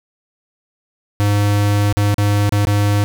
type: tone with dropouts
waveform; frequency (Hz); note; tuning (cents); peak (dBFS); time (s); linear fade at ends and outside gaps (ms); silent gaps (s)
square; 102.6; G#2; -21; -13; 1.2-3.04; 0; 1.926-1.97 / 2.143-2.182 / 2.493-2.523 / 2.651-2.671
effects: none